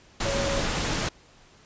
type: tone in noise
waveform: sine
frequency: 554.4 Hz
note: C#5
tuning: in tune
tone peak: -28 dBFS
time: 0.25-0.61 s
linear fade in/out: 5 ms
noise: pink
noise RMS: -27 dBFS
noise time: 0.2-1.09 s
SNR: -4 dB
effects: pink hiss -55 dBFS RMS until 1.65 s + resampled to 16000 Hz